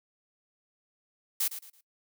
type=noise with echo; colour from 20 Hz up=blue; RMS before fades=-28 dBFS; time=1.4-1.48 s; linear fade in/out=5 ms; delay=110 ms; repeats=3; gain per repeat=-11 dB; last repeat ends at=1.81 s; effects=noise-tail reverb RT60 0.1 s tail -20 dB re dry